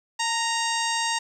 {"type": "harmonic tone with a mistuned harmonic", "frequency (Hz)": 932.3, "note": "A#5", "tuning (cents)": 0, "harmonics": [1, 2, 3, 4, 5, 6, 7, 8, 9], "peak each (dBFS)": [-27, -30, -32, -33, -34, -35, -35, -36, -37], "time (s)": [0.19, 1.19], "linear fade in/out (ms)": 10, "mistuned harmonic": 1, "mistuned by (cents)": -37, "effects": ["9-bit"]}